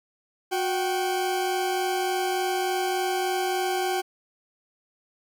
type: tone pair together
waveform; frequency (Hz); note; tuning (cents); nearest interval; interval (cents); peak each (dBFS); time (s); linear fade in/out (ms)
40% pulse; 365.3 / 774; F#4 / G5; -22 / -22; octave + minor second; 1300; -26; 0.51-4.02; 20
effects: none